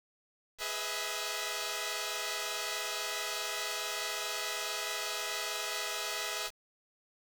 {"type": "chord", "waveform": "5% pulse", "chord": "E major seventh", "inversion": "first", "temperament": "equal with one note detuned", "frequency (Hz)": [415.3, 493.9, 634.6, 659.3], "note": ["G#4", "B4", "D#5", "E5"], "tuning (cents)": [0, 0, 34, 0], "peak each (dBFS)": -29, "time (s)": [0.58, 6.51], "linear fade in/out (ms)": 50, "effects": ["8-bit"]}